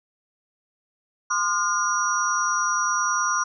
sine tone cluster, 1039 / 1209 / 1419 / 5780 Hz, C6 / D6 / F6 / F#8, -12 / +50 / +27 / -41 cents, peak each -26 dBFS, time 1.3-3.44 s, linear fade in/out 10 ms, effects none

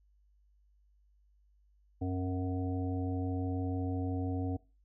harmonic tone with a mistuned harmonic, 92.5 Hz, F#2, in tune, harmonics 1 / 3 / 5 / 7 / 8, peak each -34 / -35 / -43 / -49 / -45 dBFS, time 2.01-4.57 s, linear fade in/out 10 ms, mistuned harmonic 3, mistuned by -38 cents, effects noise-tail reverb RT60 0.3 s tail -21 dB re dry + added 50 Hz sine -64 dBFS peak until 4.84 s

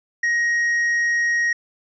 sine tone with tanh clipping, 1882 Hz, A#6, 16 cents sharp, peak -18 dBFS, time 0.23-1.53 s, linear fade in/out 5 ms, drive 4 dB, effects resampled to 16000 Hz

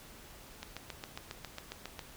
click train, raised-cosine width 0.2 ms, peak -23 dBFS, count 11, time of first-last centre 0.63-1.992 s, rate 7.34 Hz, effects pink hiss -53 dBFS RMS until 2.16 s

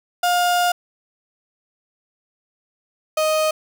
35% pulse tone pair in turn, 709 / 623.3 Hz, F5 / D#5, +26 / +3 cents, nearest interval major second, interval 223 cents, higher first, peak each -14 / -15 dBFS, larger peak first, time 0.23-0.72 / 3.17-3.51 s, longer first, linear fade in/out 5 ms, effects none

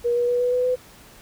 sine tone with pitch steps, 477.8 / 482.8 / 487.8 / 492.9 / 498.1 / 503.3 Hz, A#4 / B4 / B4 / B4 / B4 / B4, +43 / -39 / -21 / -3 / +15 / +33 cents, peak -18 dBFS, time 0.04-0.76 s, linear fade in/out 20 ms, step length 120 ms, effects pink hiss -48 dBFS RMS until 1.21 s

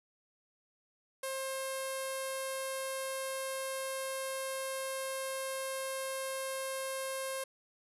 sawtooth tone with low-pass filter, 532 Hz, C5, 29 cents sharp, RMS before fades -38 dBFS, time 1.23-7.44 s, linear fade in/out 5 ms, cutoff 11000 Hz, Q 5, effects none

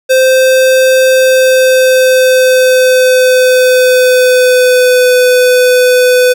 square tone with pitch glide, 520 to 500.5 Hz, C5 to B4, -11 to +23 cents, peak -5 dBFS, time 0.09-6.34 s, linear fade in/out 20 ms, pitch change -66 cents, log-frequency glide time 1.11-5.1 s, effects none

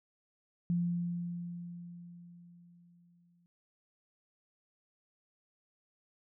sine tone with exponential decay, 173.4 Hz, F3, 12 cents flat, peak -27 dBFS, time 0.7-3.46 s, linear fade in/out 0 ms, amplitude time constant 600 ms, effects none

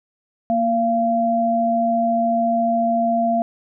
sine tone pair together, 233.1 / 685.3 Hz, A#3 / F5, 0 / -33 cents, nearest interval octave + perfect fifth, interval 1867 cents, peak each -21 / -17 dBFS, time 0.5-3.42 s, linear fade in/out 0 ms, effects none

